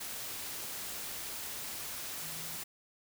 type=tone in noise; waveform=sine; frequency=160.2 Hz; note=E3; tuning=49 cents flat; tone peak=-52 dBFS; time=2.21-2.57 s; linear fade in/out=10 ms; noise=white; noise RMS=-41 dBFS; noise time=0-2.64 s; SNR=-14 dB; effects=none